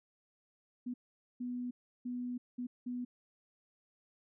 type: tone bursts at uneven times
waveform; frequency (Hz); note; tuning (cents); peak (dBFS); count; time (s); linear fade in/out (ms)
sine; 246.5; B3; -3; -36; 5; 0.86-0.94 / 1.4-1.71 / 2.05-2.38 / 2.58-2.67 / 2.86-3.05; 10
effects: none